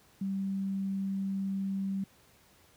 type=tone; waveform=sine; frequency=194.4 Hz; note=G3; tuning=14 cents flat; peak=-30 dBFS; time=0.21-2.04 s; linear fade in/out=5 ms; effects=pink hiss -62 dBFS RMS until 2.76 s + high-pass 60 Hz 12 dB/octave